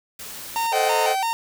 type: noise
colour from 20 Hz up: white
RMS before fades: -36 dBFS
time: 0.19-0.67 s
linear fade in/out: 5 ms
type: tone with vibrato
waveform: 45% pulse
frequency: 841 Hz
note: G#5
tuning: 22 cents sharp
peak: -21 dBFS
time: 0.56-1.33 s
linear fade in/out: 0 ms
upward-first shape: square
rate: 3 Hz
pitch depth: 150 cents each way
type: chord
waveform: 40% pulse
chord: A diminished seventh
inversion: none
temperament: equal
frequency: 440 / 523.3 / 622.3 / 740 Hz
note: A4 / C5 / Eb5 / Gb5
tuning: 0 / 0 / 0 / 0 cents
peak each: -25 / -26 / -24 / -26 dBFS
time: 0.71-1.16 s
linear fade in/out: 50 ms
effects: none